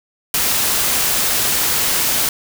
white noise, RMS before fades -17 dBFS, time 0.34-2.29 s, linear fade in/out 2 ms, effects none

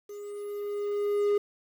triangle tone with level ramp, 410.4 Hz, G#4, 21 cents flat, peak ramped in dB -37 to -19 dBFS, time 0.09-1.38 s, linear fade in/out 5 ms, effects 9-bit

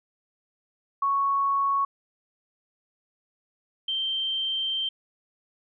sine tone pair in turn, 1108.7 / 3136 Hz, C#6 / G7, 0 / 0 cents, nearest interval octave + tritone, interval 1800 cents, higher second, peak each -21 / -25 dBFS, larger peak first, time 1.02-1.85 / 3.88-4.89 s, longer second, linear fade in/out 5 ms, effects none

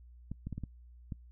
clicks, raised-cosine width 5 ms, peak -26 dBFS, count 6, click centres 0.316 / 0.47 / 0.527 / 0.58 / 0.637 / 1.122 s, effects noise-tail reverb RT60 0.1 s tail -24 dB re dry + added 60 Hz sine -52 dBFS peak until 1.31 s

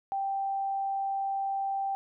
sine tone, 784 Hz, G5, in tune, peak -28 dBFS, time 0.12-1.95 s, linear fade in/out 0 ms, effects none

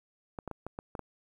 clicks, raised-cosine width 1 ms, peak -24 dBFS, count 7, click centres 0.388 / 0.477 / 0.513 / 0.666 / 0.789 / 0.952 / 0.993 s, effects 10-bit

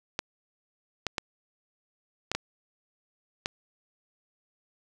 clicks, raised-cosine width 0.2 ms, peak -11 dBFS, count 6, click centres 0.191 / 1.067 / 1.182 / 2.316 / 2.35 / 3.459 s, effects none

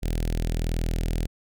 sawtooth tone with notch filter, 40.9 Hz, E1, 13 cents flat, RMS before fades -26 dBFS, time 0.02-1.27 s, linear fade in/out 20 ms, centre 1100 Hz, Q 0.71, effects none

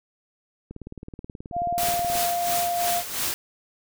click train, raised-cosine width 3 ms, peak -24 dBFS, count 28, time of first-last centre 0.71-2.154 s, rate 18.7 Hz
sine tone, 698.5 Hz, F5, in tune, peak -23 dBFS, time 1.52-3.03 s, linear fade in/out 50 ms
white noise with tremolo, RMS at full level -26 dBFS, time 1.78-3.34 s, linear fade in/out 0 ms, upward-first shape sine, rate 2.9 Hz, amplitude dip 65%
effects none

